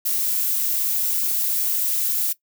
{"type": "noise", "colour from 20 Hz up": "violet", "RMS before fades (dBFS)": -22, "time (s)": [0.05, 2.33], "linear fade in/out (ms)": 10, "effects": ["noise-tail reverb RT60 0.1 s tail -18 dB re dry"]}